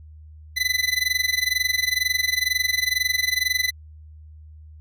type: tone with amplitude modulation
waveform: 25% pulse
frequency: 2006 Hz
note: B6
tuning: 26 cents sharp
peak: -13 dBFS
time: 0.56-3.71 s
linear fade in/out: 20 ms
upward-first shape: sine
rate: 22.1 Hz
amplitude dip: 90%
effects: added 77 Hz sine -41 dBFS peak until 4.8 s